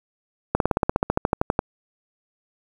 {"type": "slowing click train", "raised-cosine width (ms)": 1, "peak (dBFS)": -4, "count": 16, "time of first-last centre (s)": [0.55, 1.591], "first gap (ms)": 52, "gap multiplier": 1.04, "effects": ["7-bit"]}